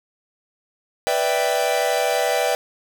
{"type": "chord", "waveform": "45% pulse", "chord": "E minor seventh", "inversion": "second", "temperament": "equal", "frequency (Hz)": [493.9, 587.3, 659.3, 784], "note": ["B4", "D5", "E5", "G5"], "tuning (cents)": [0, 0, 0, 0], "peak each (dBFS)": -24, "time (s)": [1.07, 2.55], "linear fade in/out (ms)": 0, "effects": []}